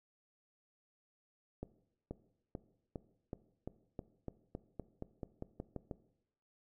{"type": "accelerating click train", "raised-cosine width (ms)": 2, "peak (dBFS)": -28, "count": 16, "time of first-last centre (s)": [1.63, 5.912], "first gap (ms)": 480, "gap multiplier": 0.92, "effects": ["noise-tail reverb RT60 0.8 s tail -17 dB re dry"]}